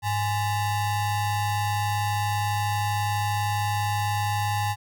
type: ring-modulated tone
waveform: square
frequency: 466.2 Hz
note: A#4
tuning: in tune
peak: -21 dBFS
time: 0.02-4.76 s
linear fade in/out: 50 ms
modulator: 363 Hz
effects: none